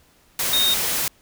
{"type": "tone in noise", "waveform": "sine", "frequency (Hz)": 3709, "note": "A#7", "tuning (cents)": -9, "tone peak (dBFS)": -17, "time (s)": [0.53, 0.74], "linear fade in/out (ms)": 2, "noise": "white", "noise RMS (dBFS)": -23, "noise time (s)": [0.39, 1.08], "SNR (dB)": 3, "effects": ["pink hiss -57 dBFS RMS until 1.21 s"]}